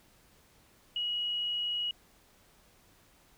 sine tone, 2906 Hz, F#7, 32 cents flat, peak -30 dBFS, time 0.96-1.91 s, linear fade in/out 2 ms, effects pink hiss -63 dBFS RMS until 3.37 s

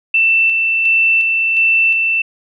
sine tone with tremolo, 2671 Hz, E7, 22 cents sharp, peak -9 dBFS, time 0.14-2.22 s, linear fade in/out 5 ms, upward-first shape square, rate 1.4 Hz, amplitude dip 30%, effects none

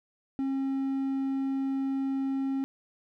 triangle tone, 269.9 Hz, C#4, 46 cents flat, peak -25 dBFS, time 0.39-2.64 s, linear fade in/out 0 ms, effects none

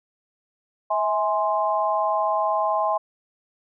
sine chord, E augmented, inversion none, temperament equal with one note detuned, 646.4 / 830.6 / 1046.5 Hz, E5 / G#5 / B#5, -34 / 0 / 0 cents, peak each -24 dBFS, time 0.9-2.98 s, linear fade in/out 10 ms, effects none

